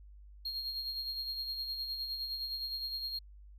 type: tone with tremolo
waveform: triangle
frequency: 4245 Hz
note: C8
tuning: 24 cents sharp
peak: -33 dBFS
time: 0.45-3.19 s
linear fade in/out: 5 ms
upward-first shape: sine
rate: 9.7 Hz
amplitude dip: 45%
effects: added 50 Hz sine -51 dBFS peak until 3.58 s